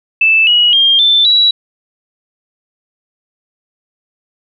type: tone with pitch steps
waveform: sine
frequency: 2637 / 2909 / 3209 / 3540 / 3906 Hz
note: E7 / F#7 / G7 / A7 / B7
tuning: 0 / -30 / +40 / +10 / -20 cents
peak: -6 dBFS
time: 0.21-1.51 s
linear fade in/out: 5 ms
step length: 260 ms
effects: none